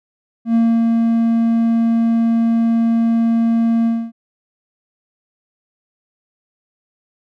triangle tone with ADSR envelope, 229.5 Hz, A#3, 27 cents flat, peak -8 dBFS, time 0.45-4.12 s, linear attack 97 ms, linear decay 270 ms, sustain -2 dB, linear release 260 ms, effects none

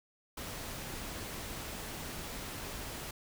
pink noise, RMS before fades -42 dBFS, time 0.37-3.11 s, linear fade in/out 5 ms, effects none

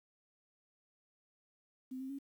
sine tone with pitch steps, 258.2 / 264.3 / 276.3 Hz, C4 / C4 / C#4, -23 / +18 / -6 cents, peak -40 dBFS, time 1.91-2.189 s, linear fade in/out 10 ms, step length 93 ms, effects 11-bit

